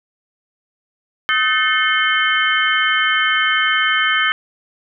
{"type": "tone cluster", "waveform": "sine", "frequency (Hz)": [1269, 1530, 1768, 2156, 3075], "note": ["D#6", "G6", "A6", "C#7", "G7"], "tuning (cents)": [34, -42, 8, -49, -34], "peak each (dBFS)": -20, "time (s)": [1.29, 4.32], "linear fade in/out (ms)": 0, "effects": []}